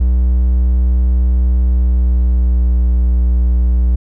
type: tone with pitch glide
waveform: triangle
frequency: 61.74 to 60.61 Hz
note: B1 to B1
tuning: 0 to -32 cents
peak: -7 dBFS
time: 0-3.96 s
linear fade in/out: 10 ms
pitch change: -32 cents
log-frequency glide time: 1.57-2.85 s
effects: none